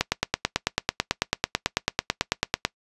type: click train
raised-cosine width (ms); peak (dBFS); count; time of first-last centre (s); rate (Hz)
0.2; -3; 25; 0.01-2.65; 9.09
effects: noise-tail reverb RT60 0.1 s tail -21 dB re dry + resampled to 24000 Hz